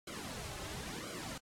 pink noise with flanger, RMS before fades -44 dBFS, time 0.07-1.38 s, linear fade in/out 5 ms, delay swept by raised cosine 1.1 to 4.4 ms, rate 0.98 Hz, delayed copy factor -0.95, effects low-pass 10000 Hz 12 dB/octave + AAC 64 kbps

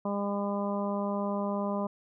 harmonic tone, 201.9 Hz, G#3, 49 cents flat, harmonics 1 / 2 / 3 / 4 / 5 / 6, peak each -31 / -38 / -34 / -41 / -37 / -44 dBFS, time 0.05-1.87 s, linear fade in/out 5 ms, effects none

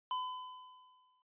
square tone with exponential decay, 1010 Hz, B5, 39 cents sharp, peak -34 dBFS, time 0.11-1.22 s, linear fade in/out 1 ms, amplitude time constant 240 ms, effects noise-tail reverb RT60 0.1 s tail -24 dB re dry + resampled to 8000 Hz

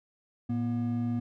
triangle tone pair together, 112.87 / 240 Hz, A2 / B3, +45 / -49 cents, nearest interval octave + minor second, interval 1306 cents, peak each -30 / -27 dBFS, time 0.49-1.2 s, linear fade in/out 10 ms, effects none

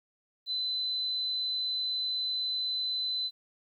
sine tone, 4026 Hz, B7, 33 cents sharp, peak -29 dBFS, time 0.46-3.31 s, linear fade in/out 50 ms, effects 11-bit

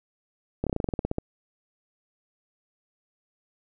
slowing click train, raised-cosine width 2 ms, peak -13 dBFS, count 13, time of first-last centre 0.64-1.184 s, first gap 27 ms, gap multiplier 1.09, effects none

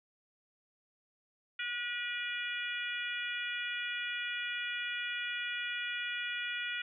harmonic tone, 483.4 Hz, B4, 37 cents flat, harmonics 3 / 4 / 5 / 6 / 7, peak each -39 / -41 / -40 / -42 / -45 dBFS, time 1.59-6.82 s, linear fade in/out 5 ms, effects none

